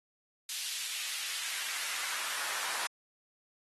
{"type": "noise with high-pass filter sweep", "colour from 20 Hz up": "pink", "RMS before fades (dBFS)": -37, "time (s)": [0.49, 2.87], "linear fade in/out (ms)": 2, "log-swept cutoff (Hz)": [3600, 970], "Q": 1.1, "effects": ["AAC 32 kbps"]}